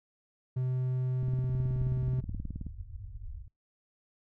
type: tone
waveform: triangle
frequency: 127.9 Hz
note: C3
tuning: 39 cents flat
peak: -26 dBFS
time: 0.56-2.21 s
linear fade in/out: 10 ms
type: click train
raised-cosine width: 5 ms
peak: -26 dBFS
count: 28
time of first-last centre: 1.23-2.666 s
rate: 18.8 Hz
type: low-pass noise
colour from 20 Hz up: pink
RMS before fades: -42 dBFS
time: 1.48-3.48 s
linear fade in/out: 10 ms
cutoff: 110 Hz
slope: 96 dB/octave
effects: noise-tail reverb RT60 0.2 s tail -25 dB re dry